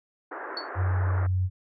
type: band-pass noise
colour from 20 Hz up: white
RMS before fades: -37 dBFS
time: 0.31-1.27 s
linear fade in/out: 10 ms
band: 300 to 1700 Hz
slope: 48 dB/octave
type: tone with exponential decay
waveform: sine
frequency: 4435 Hz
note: C#8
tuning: in tune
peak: -27 dBFS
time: 0.57-0.69 s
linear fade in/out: 2 ms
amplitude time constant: 26 ms
type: tone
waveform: sine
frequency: 92.5 Hz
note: F#2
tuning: in tune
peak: -22 dBFS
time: 0.75-1.5 s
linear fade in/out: 50 ms
effects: none